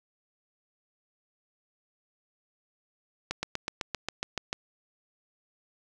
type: slowing click train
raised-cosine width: 0.2 ms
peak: -13 dBFS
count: 10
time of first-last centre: 3.31-4.529 s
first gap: 120 ms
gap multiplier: 1.03
effects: none